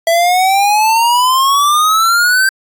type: exponential sweep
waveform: square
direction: up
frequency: 659.3 to 1571 Hz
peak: -9 dBFS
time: 0.07-2.49 s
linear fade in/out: 2 ms
effects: AAC 64 kbps